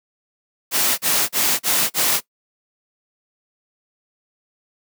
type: noise bursts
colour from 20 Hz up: white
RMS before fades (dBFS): -18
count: 5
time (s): 0.71-2.208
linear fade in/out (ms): 50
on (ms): 270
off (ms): 37
effects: noise-tail reverb RT60 0.1 s tail -19 dB re dry + high-pass 150 Hz 12 dB/octave